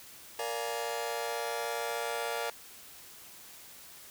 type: chord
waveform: sawtooth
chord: Bb dominant seventh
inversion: none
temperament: just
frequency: 466.2 / 582.7 / 699.2 / 839.1 Hz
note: Bb4 / D5 / F5 / Ab5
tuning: 0 / -14 / +2 / +18 cents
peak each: -33 / -35 / -35 / -36 dBFS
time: 0.39-2.5 s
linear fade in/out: 2 ms
effects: white hiss -51 dBFS RMS until 4.1 s